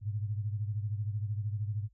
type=beating tone pair; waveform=sine; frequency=102.9 / 115.9 Hz; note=G#2 / A#2; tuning=-16 / -10 cents; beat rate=13 Hz; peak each=-32 / -38 dBFS; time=0.01-1.89 s; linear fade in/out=50 ms; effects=added 50 Hz sine -63 dBFS peak until 1.93 s